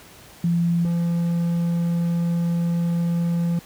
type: tone pair in turn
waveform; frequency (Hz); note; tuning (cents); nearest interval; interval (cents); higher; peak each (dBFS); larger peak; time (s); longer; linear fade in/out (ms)
sine / triangle; 170.6 / 170.6; F3 / F3; -40 / -40; unison; 0; neither; -17; neither; 0.44-0.85 / 0.85-3.59; second; 2
effects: pink hiss -46 dBFS RMS until 3.65 s + high-pass 60 Hz 12 dB/octave